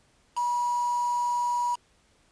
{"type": "tone with quantisation", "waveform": "sine", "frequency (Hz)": 967, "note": "B5", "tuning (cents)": -37, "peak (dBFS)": -24, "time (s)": [0.36, 1.76], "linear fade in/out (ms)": 20, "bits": 6, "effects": ["pink hiss -64 dBFS RMS until 2.31 s", "resampled to 22050 Hz"]}